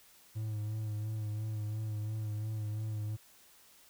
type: tone with vibrato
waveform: triangle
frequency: 107.5 Hz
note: A2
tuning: 40 cents flat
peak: -32 dBFS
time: 0.35-3.17 s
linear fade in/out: 20 ms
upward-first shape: sine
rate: 2.9 Hz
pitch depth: 34 cents each way
effects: white hiss -61 dBFS RMS until 3.89 s

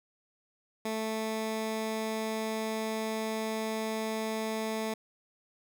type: tone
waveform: 15% pulse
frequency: 220 Hz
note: A3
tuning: in tune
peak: -25 dBFS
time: 0.85-4.94 s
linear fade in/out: 5 ms
effects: none

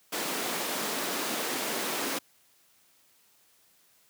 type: high-pass noise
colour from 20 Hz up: pink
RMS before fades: -32 dBFS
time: 0.12-2.19 s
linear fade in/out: 10 ms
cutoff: 230 Hz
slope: 24 dB/octave
effects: white hiss -64 dBFS RMS until 4.09 s + high-pass 80 Hz 12 dB/octave

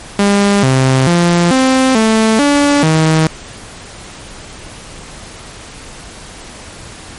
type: tone with pitch steps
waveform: sawtooth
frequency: 201.4 / 131.5 / 172.9 / 261.5 / 220.9 / 287.3 / 158.5 Hz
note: G3 / C3 / F3 / C4 / A3 / D4 / D#3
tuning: +47 / +9 / -17 / -1 / +7 / -38 / +32 cents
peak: -4 dBFS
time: 0.19-3.27 s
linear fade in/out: 2 ms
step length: 440 ms
effects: pink hiss -32 dBFS RMS until 7.18 s + MP3 48 kbps

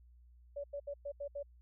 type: tone bursts at uneven times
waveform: sine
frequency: 570 Hz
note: C#5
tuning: 48 cents sharp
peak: -38 dBFS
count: 6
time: 0.56-0.64 / 0.73-0.8 / 0.87-0.94 / 1.05-1.12 / 1.2-1.28 / 1.35-1.43 s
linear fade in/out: 10 ms
effects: added 60 Hz sine -58 dBFS peak until 1.61 s

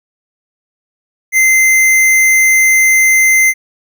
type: tone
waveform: square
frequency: 2075 Hz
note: C7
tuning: 15 cents flat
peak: -7 dBFS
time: 1.32-3.54 s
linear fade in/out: 50 ms
effects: none

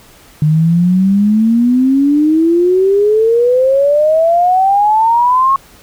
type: exponential sweep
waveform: sine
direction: up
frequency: 150 to 1097 Hz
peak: -7 dBFS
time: 0.42-5.56 s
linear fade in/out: 2 ms
effects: pink hiss -42 dBFS RMS until 5.82 s

